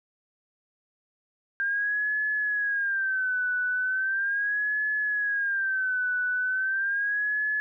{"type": "tone with vibrato", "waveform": "sine", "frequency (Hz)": 1594, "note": "G6", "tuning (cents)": 28, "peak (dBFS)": -24, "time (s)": [1.6, 7.6], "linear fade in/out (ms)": 0, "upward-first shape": "sine", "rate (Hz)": 0.38, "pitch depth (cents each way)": 120, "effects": []}